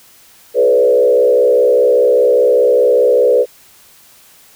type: tone with frequency modulation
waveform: sine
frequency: 493.9 Hz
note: B4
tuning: in tune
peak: -7 dBFS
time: 0.54-3.46 s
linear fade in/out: 50 ms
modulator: 65 Hz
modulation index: 1.1
effects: white hiss -45 dBFS RMS until 4.55 s